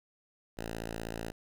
5% pulse tone, 56.1 Hz, A1, 34 cents sharp, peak -26 dBFS, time 0.57-1.32 s, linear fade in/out 10 ms, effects none

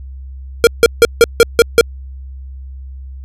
square tone bursts, 466.2 Hz, A#4, in tune, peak -3 dBFS, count 7, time 0.64-1.81 s, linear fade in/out 0 ms, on 30 ms, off 160 ms, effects added 66 Hz sine -27 dBFS peak until 3.24 s + resampled to 32000 Hz

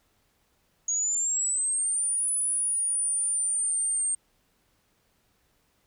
sine exponential two-way sweep, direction up then down, 6645 to 9956 to 8620 Hz, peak -24 dBFS, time 0.88-4.15 s, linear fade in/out 5 ms, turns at 2.31 s, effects pink hiss -69 dBFS RMS until 5.86 s

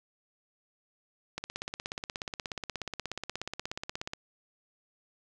click train, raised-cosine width 0.2 ms, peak -18 dBFS, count 47, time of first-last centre 1.38-4.134 s, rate 16.7 Hz, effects none

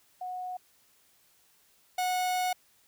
sine / 45% pulse tone pair in turn, 732 / 732 Hz, F#5 / F#5, -19 / -19 cents, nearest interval unison, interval 0 cents, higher neither, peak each -34 / -27 dBFS, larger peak second, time 0.21-0.57 / 1.98-2.53 s, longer second, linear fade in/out 5 ms, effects white hiss -65 dBFS RMS until 2.87 s

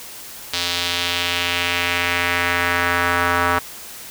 square tone with band-pass filter sweep, 87.31 Hz, F2, in tune, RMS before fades -20 dBFS, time 0.53-3.59 s, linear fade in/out 5 ms, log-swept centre 4100 to 1300 Hz, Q 1.9, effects white hiss -36 dBFS RMS until 4.1 s

